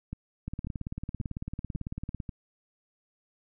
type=two click trains; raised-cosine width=5 ms; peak=-22 / -23 dBFS; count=32 / 5; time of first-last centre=0.48-2.202 / 0.13-2.292 s; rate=18 / 1.85 Hz; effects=none